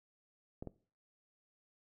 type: clicks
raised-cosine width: 2 ms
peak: -29 dBFS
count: 2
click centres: 0.625 / 0.673 s
effects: noise-tail reverb RT60 0.4 s tail -19 dB re dry